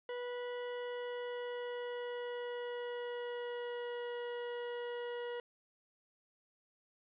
40% pulse tone with pitch glide, 489 to 481.4 Hz, B4 to B4, -17 to -44 cents, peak -38 dBFS, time 0.09-5.4 s, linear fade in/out 2 ms, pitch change -27 cents, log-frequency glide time 0.55-4.16 s, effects resampled to 8000 Hz + 12-bit

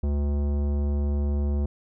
sine tone with tanh clipping, 72 Hz, D2, 34 cents flat, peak -24 dBFS, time 0.03-1.66 s, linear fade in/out 5 ms, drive 16 dB, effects none

